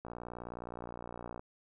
click train, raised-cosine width 1 ms, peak -29 dBFS, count 81, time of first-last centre 0.05-1.395 s, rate 59.5 Hz, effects none

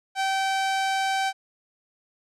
sawtooth tone with low-pass filter, 773 Hz, G5, 24 cents flat, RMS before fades -25 dBFS, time 0.15-1.33 s, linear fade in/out 50 ms, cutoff 7500 Hz, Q 0.67, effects none

